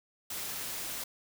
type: noise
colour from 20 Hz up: white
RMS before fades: -38 dBFS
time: 0.3-1.04 s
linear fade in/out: 5 ms
effects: none